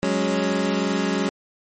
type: chord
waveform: 25% pulse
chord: F# suspended second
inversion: none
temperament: equal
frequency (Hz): 185 / 207.7 / 277.2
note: F#3 / G#3 / C#4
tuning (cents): 0 / 0 / 0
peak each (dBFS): -21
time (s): 0.03-1.29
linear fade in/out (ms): 0
effects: MP3 32 kbps